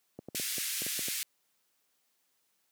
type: clicks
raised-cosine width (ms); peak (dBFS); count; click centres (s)
2; -27; 9; 0.19 / 0.286 / 0.348 / 0.398 / 0.582 / 0.82 / 0.865 / 0.992 / 1.084
type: band-pass noise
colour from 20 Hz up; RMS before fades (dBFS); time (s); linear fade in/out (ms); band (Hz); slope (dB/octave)
white; -35; 0.35-1.23; 0; 1800 to 14000; 24
effects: white hiss -75 dBFS RMS until 2.71 s + high-pass 150 Hz 12 dB/octave